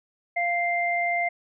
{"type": "tone pair together", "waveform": "sine", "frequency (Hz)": [694, 2093], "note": ["F5", "C7"], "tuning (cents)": [-11, 0], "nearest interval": "octave + perfect fifth", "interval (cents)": 1911, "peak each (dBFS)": -25, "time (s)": [0.36, 1.29], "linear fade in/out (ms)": 10, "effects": []}